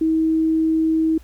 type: tone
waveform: sine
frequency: 320 Hz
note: D#4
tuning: 49 cents sharp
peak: -15 dBFS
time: 0.01-1.18 s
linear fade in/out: 5 ms
effects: added 60 Hz sine -42 dBFS peak until 1.23 s + pink hiss -54 dBFS RMS until 1.23 s